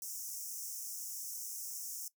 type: high-pass noise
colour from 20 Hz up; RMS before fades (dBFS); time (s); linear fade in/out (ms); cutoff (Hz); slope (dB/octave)
pink; -43; 0.02-2.08; 2; 5400; 96
effects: noise-tail reverb RT60 0.1 s tail -18 dB re dry